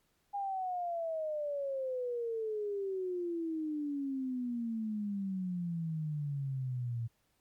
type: exponential sweep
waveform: sine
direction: down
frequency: 814 to 114.2 Hz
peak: -33 dBFS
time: 0.33-7.08 s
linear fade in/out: 20 ms
effects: pink hiss -75 dBFS RMS until 7.4 s + MP3 96 kbps